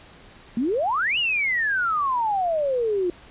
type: exponential two-way sweep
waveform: sine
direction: up then down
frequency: 218.3 to 2960 to 343.5 Hz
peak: -20 dBFS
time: 0.57-3.1 s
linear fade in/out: 2 ms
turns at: 1.18 s
effects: pink hiss -48 dBFS RMS until 3.3 s + resampled to 8000 Hz